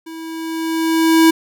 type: tone with level ramp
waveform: square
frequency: 324.9 Hz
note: E4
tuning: 25 cents flat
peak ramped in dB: -31 to -7 dBFS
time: 0.06-1.31 s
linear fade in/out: 10 ms
effects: none